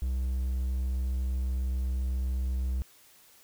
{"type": "tone", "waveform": "triangle", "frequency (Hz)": 63.9, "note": "C2", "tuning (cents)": -40, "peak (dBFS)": -25, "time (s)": [0.02, 2.82], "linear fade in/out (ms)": 0, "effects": ["white hiss -58 dBFS RMS until 3.43 s"]}